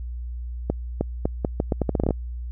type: accelerating click train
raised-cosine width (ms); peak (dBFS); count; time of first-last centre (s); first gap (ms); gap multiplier
2; -8; 14; 0.7-2.107; 310; 0.79
effects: added 60 Hz sine -29 dBFS peak until 2.51 s